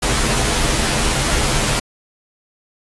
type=noise with comb filter; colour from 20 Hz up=pink; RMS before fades=-17 dBFS; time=0.02-1.8 s; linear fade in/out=10 ms; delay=11 ms; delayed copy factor=-0.75; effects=resampled to 24000 Hz